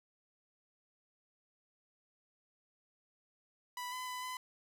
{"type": "tone with pitch steps", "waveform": "sawtooth", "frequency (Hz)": [988, 1010, 1001, 1011], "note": ["B5", "B5", "B5", "B5"], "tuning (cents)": [0, 39, 23, 40], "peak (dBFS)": -36, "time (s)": [3.77, 4.37], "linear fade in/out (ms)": 2, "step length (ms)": 150, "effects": []}